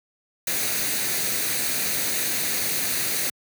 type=noise with comb filter; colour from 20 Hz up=white; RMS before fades=-25 dBFS; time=0.47-3.3 s; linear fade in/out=5 ms; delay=0.47 ms; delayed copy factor=+0.5; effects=high-pass 100 Hz 12 dB/octave